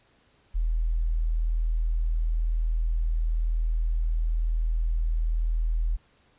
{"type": "tone", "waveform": "sine", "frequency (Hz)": 40.51, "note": "E1", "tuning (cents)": -29, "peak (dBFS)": -22, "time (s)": [0.54, 5.97], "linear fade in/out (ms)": 20, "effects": ["pink hiss -63 dBFS RMS until 6.38 s", "resampled to 8000 Hz"]}